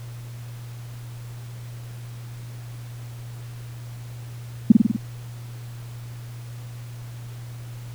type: tone with echo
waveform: sine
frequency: 220 Hz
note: A3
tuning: in tune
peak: -4 dBFS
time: 4.7-4.72 s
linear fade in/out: 5 ms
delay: 49 ms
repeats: 5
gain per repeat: -3 dB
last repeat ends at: 4.965 s
effects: added 119 Hz sine -34 dBFS peak until 7.94 s + pink hiss -48 dBFS RMS until 7.94 s